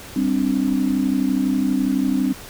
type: chord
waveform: sine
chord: G suspended fourth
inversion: none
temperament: equal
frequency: 196 / 261.6 / 293.7 Hz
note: G3 / C4 / D4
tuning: 0 / 0 / 0 cents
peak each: -23 / -19 / -23 dBFS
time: 0.16-2.33 s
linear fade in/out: 5 ms
effects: pink hiss -38 dBFS RMS until 2.49 s